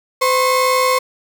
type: tone pair together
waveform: 35% pulse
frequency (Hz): 511 / 1082.8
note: C5 / C#6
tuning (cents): -41 / -41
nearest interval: octave + minor second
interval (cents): 1300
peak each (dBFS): -14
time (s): 0.21-0.99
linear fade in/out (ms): 10
effects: none